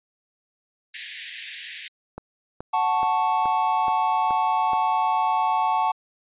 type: high-pass noise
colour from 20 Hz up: pink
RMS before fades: -33 dBFS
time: 0.94-1.88 s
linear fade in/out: 2 ms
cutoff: 1700 Hz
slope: 96 dB/octave
type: click train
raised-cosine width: 1 ms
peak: -20 dBFS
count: 7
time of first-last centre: 2.18-4.733 s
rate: 2.35 Hz
type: chord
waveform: triangle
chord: F# minor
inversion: none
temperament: equal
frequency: 740 / 880 / 1108.7 Hz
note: F#5 / A5 / C#6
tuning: 0 / 0 / 0 cents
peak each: -23 / -20 / -24 dBFS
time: 2.73-5.92 s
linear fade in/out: 10 ms
effects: resampled to 8000 Hz